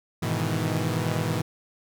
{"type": "chord", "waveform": "sawtooth", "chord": "E major seventh", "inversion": "first", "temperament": "equal with one note detuned", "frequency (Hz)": [103.35, 123.47, 155.56, 164.81], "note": ["G#2", "B2", "D#3", "E3"], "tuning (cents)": [-8, 0, 0, 0], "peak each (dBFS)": -26, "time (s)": [0.22, 1.42], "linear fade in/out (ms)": 10, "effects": []}